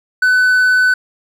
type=tone; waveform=triangle; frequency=1503 Hz; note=F#6; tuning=27 cents sharp; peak=-7 dBFS; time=0.22-0.94 s; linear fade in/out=5 ms; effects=none